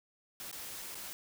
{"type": "noise with dropouts", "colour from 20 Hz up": "white", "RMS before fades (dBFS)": -44, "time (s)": [0.4, 1.13], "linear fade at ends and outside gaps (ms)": 0, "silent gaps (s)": [[0.513, 0.528], [0.946, 0.953]], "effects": []}